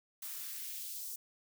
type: noise with high-pass filter sweep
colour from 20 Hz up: blue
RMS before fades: -43 dBFS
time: 0.22-1.16 s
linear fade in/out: 5 ms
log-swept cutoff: 750 to 6300 Hz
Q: 1.1
effects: none